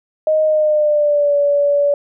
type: tone with pitch glide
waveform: sine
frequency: 622.3 to 574 Hz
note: D#5 to D5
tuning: 0 to -40 cents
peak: -11 dBFS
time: 0.27-1.94 s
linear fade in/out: 2 ms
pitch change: -140 cents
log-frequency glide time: 0.44-1.36 s
effects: none